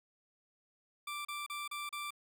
20% pulse tone bursts, 1175 Hz, D6, 1 cent sharp, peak -34 dBFS, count 5, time 1.07-2.106 s, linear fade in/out 5 ms, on 180 ms, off 34 ms, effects none

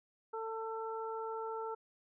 harmonic tone, 446.5 Hz, A4, 25 cents sharp, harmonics 1 / 2 / 3, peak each -40 / -42 / -45 dBFS, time 0.33-1.75 s, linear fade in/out 10 ms, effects none

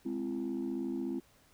sine chord, Ab augmented, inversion none, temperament equal with one note detuned, 207.7 / 261.6 / 338.3 Hz, Ab3 / C4 / E4, 0 / 0 / +45 cents, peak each -39 / -35 / -36 dBFS, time 0.05-1.2 s, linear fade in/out 10 ms, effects tanh soft clip ceiling -28 dBFS + pink hiss -65 dBFS RMS until 1.53 s

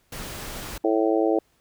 pink noise, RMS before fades -35 dBFS, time 0.12-0.78 s, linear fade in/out 5 ms
harmonic tone, 110 Hz, A2, in tune, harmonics 3 / 4 / 5 / 6 / 7, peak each -22 / -24 / -26 / -28 / -29 dBFS, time 0.84-1.39 s, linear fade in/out 5 ms
effects pink hiss -65 dBFS RMS until 1.6 s

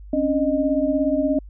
sine tone cluster, 268.4 / 285.3 / 616 Hz, C4 / C#4 / D#5, +44 / +50 / -17 cents, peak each -22 dBFS, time 0.13-1.39 s, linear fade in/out 5 ms, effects added 50 Hz sine -37 dBFS peak until 1.49 s

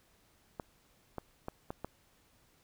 clicks, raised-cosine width 1 ms, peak -24 dBFS, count 5, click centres 0.598 / 1.183 / 1.484 / 1.705 / 1.846 s, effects pink hiss -68 dBFS RMS until 2.63 s

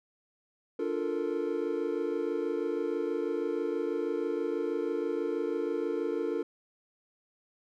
triangle chord, Bb major seventh, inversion first, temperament equal, 293.7 / 349.2 / 440 / 466.2 Hz, D4 / F4 / A4 / Bb4, 0 / 0 / 0 / 0 cents, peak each -34 / -32 / -32 / -33 dBFS, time 0.79-6.43 s, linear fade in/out 5 ms, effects none

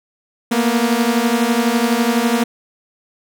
sawtooth beating tone pair, 229.1 / 241.1 Hz, A#3 / B3, -30 / -41 cents, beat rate 12 Hz, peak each -13 dBFS, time 0.51-2.44 s, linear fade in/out 10 ms, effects none

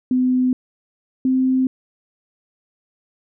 sine tone pair in turn, 254 / 259.6 Hz, B3 / C4, +49 / -13 cents, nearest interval unison, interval 38 cents, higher second, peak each -14 dBFS, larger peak neither, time 0.11-0.53 / 1.25-1.67 s, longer neither, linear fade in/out 2 ms, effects none

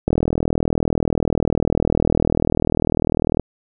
click train, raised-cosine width 2 ms, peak -3 dBFS, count 134, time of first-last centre 0.08-3.397 s, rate 40.1 Hz, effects none

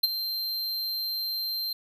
square tone with ADSR envelope, 4147 Hz, C8, 16 cents flat, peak -17 dBFS, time 0.03-1.73 s, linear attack 9 ms, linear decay 24 ms, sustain -12 dB, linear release 5 ms, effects none

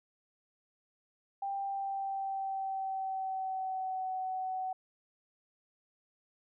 sine tone with pitch glide, 790 to 750.8 Hz, G5 to F#5, +13 to +25 cents, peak -33 dBFS, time 1.42-4.73 s, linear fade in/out 5 ms, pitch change -88 cents, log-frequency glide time 1.52-4.11 s, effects none

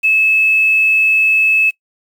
sine tone with quantisation, 2600 Hz, E7, 24 cents flat, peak -9 dBFS, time 0.03-1.71 s, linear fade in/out 20 ms, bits 6, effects noise-tail reverb RT60 0.1 s tail -20 dB re dry

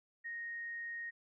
sine tone, 1864.7 Hz, A#6, in tune, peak -40 dBFS, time 0.24-1.11 s, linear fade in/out 20 ms, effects none

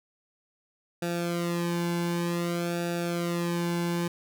sawtooth tone with flanger, 172.2 Hz, F3, 24 cents flat, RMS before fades -29 dBFS, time 1.02-4.08 s, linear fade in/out 5 ms, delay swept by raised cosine 0.95 to 1.59 ms, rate 0.54 Hz, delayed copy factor -0.95, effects none

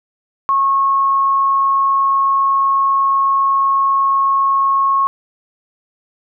sine tone, 1093 Hz, C#6, 25 cents flat, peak -11 dBFS, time 0.49-5.07 s, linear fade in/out 0 ms, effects none

